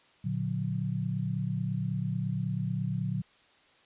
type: chord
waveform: sine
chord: Bb augmented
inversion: none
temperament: just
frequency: 116.54 / 145.68 / 182.1 Hz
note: Bb2 / D3 / F#3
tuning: 0 / -14 / -27 cents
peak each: -33 dBFS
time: 0.24-3.22 s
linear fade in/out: 10 ms
effects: white hiss -62 dBFS RMS until 3.85 s + resampled to 8000 Hz